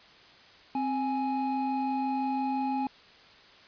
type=tone pair together; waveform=triangle; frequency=262.7 / 834 Hz; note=C4 / G#5; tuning=+7 / +7 cents; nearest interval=octave + minor sixth; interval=2000 cents; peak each=-28 / -28 dBFS; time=0.75-2.87 s; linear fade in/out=2 ms; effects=white hiss -54 dBFS RMS until 3.67 s + resampled to 11025 Hz